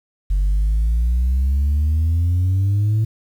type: exponential sweep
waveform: sine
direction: up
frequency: 46.25 to 111.2 Hz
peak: -12 dBFS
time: 0.3-3.05 s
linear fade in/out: 10 ms
effects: tanh soft clip ceiling -13 dBFS + 8-bit